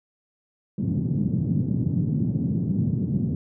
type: band-pass noise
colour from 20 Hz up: white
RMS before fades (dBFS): -24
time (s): 0.78-3.35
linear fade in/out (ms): 2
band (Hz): 110 to 210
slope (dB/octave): 24
effects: none